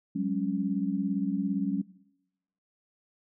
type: chord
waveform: sine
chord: F# suspended second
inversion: none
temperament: equal with one note detuned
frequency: 185 / 202.6 / 277.2 Hz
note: F#3 / G#3 / C#4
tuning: 0 / -43 / 0 cents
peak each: -31 dBFS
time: 0.15-1.82 s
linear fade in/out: 10 ms
effects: noise-tail reverb RT60 0.9 s tail -21 dB re dry